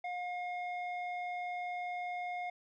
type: tone with low-pass filter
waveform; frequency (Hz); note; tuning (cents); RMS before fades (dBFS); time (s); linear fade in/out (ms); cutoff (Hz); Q
square; 715; F5; +41; -39; 0.04-2.5; 5; 2000; 1.8
effects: none